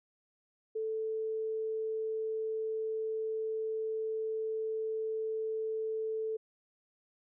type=tone; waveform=sine; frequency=440 Hz; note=A4; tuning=in tune; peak=-32 dBFS; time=0.75-6.37 s; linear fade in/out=10 ms; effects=none